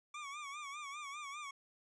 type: tone with vibrato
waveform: 25% pulse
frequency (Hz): 1156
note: D6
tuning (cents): -28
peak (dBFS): -40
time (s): 0.14-1.51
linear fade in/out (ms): 5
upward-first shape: sine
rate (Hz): 5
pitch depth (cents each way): 89
effects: resampled to 22050 Hz